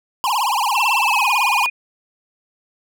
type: tone with vibrato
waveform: square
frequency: 932.3 Hz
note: A#5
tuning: in tune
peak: -17 dBFS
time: 0.24-1.66 s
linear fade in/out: 0 ms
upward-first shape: triangle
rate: 18 Hz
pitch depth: 300 cents each way
type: tone with pitch glide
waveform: sine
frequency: 2682 to 2459 Hz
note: E7 to D#7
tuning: +29 to -21 cents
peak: -18 dBFS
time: 0.75-1.7 s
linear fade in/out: 10 ms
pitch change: -150 cents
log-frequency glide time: 0.98-1.32 s
effects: none